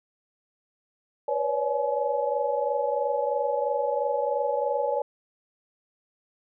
sine tone cluster, 487.7 / 553 / 576 / 849 Hz, B4 / C#5 / D5 / G#5, -22 / -4 / -34 / +38 cents, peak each -29 dBFS, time 1.28-5.02 s, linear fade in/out 5 ms, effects none

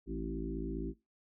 harmonic tone with a mistuned harmonic, 55 Hz, A1, in tune, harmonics 1 / 3 / 4 / 5 / 6 / 7, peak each -40 / -44 / -46 / -42 / -42 / -44 dBFS, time 0.06-0.94 s, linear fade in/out 50 ms, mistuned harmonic 5, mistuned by -35 cents, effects noise-tail reverb RT60 0.2 s tail -18 dB re dry

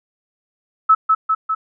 sine tone with echo, 1300 Hz, E6, 24 cents flat, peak -7 dBFS, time 0.89-0.95 s, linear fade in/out 10 ms, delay 200 ms, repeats 3, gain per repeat -3 dB, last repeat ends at 1.55 s, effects none

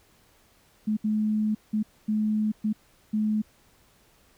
sine tone bursts at uneven times, 214.1 Hz, A3, 47 cents flat, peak -22 dBFS, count 6, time 0.87-0.97 / 1.04-1.55 / 1.73-1.83 / 2.08-2.52 / 2.64-2.73 / 3.13-3.42 s, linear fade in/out 10 ms, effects pink hiss -61 dBFS RMS until 4.37 s

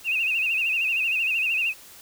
sine tone with vibrato, 2635 Hz, E7, 1 cent flat, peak -21 dBFS, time 0.04-1.74 s, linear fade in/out 50 ms, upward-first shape sine, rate 13 Hz, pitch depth 100 cents each way, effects white hiss -47 dBFS RMS until 2.01 s

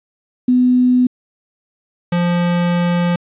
sine / square tone pair in turn, 250 / 174.44 Hz, B3 / F3, +21 / -2 cents, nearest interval tritone, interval 623 cents, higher first, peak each -9 / -14 dBFS, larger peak first, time 0.48-1.07 / 2.12-3.16 s, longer second, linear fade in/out 5 ms, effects resampled to 8000 Hz + 8-bit

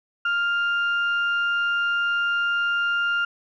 sine tone pair together, 1400 / 2798 Hz, F6 / F7, +4 / +3 cents, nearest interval octave, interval 1199 cents, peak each -20 / -29 dBFS, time 0.25-3.25 s, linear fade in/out 5 ms, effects tanh soft clip ceiling -13 dBFS

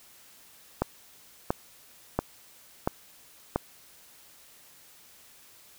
click train, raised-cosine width 1 ms, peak -10 dBFS, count 5, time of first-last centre 0.82-3.56 s, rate 1.46 Hz, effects white hiss -55 dBFS RMS until 5.78 s

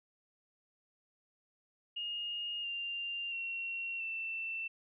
sine tone with pitch steps, 2849 / 2790 / 2733 / 2677 Hz, F7 / F7 / F7 / E7, +34 / -2 / -38 / +26 cents, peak -36 dBFS, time 1.96-4.68 s, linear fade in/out 10 ms, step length 680 ms, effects none

